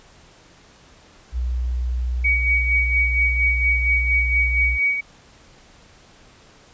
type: tone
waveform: sine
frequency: 61.4 Hz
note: B1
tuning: 9 cents flat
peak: -20 dBFS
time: 1.32-4.79 s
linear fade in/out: 50 ms
type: tone with tremolo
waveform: sine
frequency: 2257 Hz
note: C#7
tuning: 31 cents sharp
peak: -15 dBFS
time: 2.24-5.01 s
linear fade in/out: 10 ms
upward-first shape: sine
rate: 4.3 Hz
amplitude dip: 55%
effects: pink hiss -50 dBFS RMS until 6.73 s + resampled to 16000 Hz